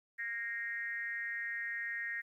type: tone with frequency modulation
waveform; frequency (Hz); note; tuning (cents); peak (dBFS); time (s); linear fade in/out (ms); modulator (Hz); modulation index
sine; 1864.7; A#6; 0; -36; 0.18-2.22; 20; 228; 0.82
effects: 12-bit